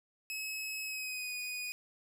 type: tone with pitch glide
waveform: sawtooth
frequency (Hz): 2571 to 2476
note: E7 to D#7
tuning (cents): -44 to -9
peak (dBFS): -34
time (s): 0.3-1.72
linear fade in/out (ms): 0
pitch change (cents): -65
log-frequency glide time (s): 0.84-1.33
effects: none